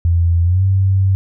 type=tone with pitch glide; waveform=sine; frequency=85.1 to 96.07 Hz; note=F2 to G2; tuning=-44 to -34 cents; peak=-10 dBFS; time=0.05-1.15 s; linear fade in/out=0 ms; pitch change=+210 cents; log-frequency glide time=0.43-0.63 s; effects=none